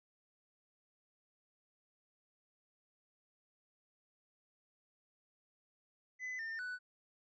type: tone with pitch steps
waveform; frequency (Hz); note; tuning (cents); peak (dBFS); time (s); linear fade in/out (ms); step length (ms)
triangle; 2013 / 1806 / 1488; B6 / A6 / F#6; +33 / +45 / +9; -38; 6.19-6.79; 50; 200
effects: resampled to 16000 Hz